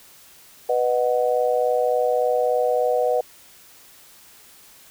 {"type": "chord", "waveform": "sine", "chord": "B major", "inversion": "none", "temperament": "just", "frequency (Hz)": [493.9, 617.4, 740.8], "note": ["B4", "D#5", "F#5"], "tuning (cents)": [0, -14, 2], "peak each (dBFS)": [-20, -23, -24], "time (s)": [0.69, 3.21], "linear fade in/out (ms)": 5, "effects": ["white hiss -49 dBFS RMS until 4.9 s"]}